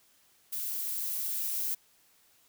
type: noise with level ramp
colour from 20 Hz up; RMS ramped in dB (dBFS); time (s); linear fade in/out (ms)
violet; -35 to -32; 0.52-1.75; 10
effects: white hiss -65 dBFS RMS until 2.48 s